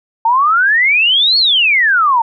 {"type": "exponential two-way sweep", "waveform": "sine", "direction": "up then down", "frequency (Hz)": [887, 4435, 887], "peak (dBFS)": -8, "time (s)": [0.25, 2.22], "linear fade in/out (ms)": 5, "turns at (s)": 1.38, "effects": []}